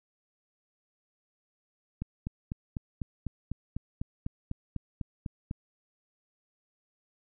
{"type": "click train", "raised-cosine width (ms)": 5, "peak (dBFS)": -21, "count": 15, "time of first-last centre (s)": [2.02, 5.511], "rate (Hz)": 4.01, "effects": []}